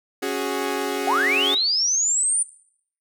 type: chord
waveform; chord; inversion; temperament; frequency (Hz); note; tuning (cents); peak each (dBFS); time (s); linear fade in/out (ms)
sawtooth; C# suspended fourth; none; equal; 277.2 / 370 / 415.3; C#4 / F#4 / G#4; 0 / 0 / 0; -25 / -23 / -23; 0.22-1.55; 10
type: linear sweep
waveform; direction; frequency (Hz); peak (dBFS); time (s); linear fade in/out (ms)
sine; up; 682 to 9350; -18; 1.07-2.43; 5
effects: noise-tail reverb RT60 0.6 s tail -17 dB re dry